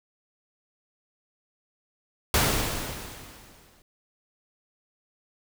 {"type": "noise with exponential decay", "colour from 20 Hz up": "pink", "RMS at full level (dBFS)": -20, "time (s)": [2.34, 3.82], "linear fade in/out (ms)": 2, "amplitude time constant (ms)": 320, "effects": []}